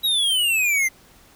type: exponential sweep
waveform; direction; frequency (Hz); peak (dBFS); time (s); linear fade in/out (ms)
square; down; 3880 to 2054; -18; 0.03-0.89; 20
effects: pink hiss -52 dBFS RMS until 1.35 s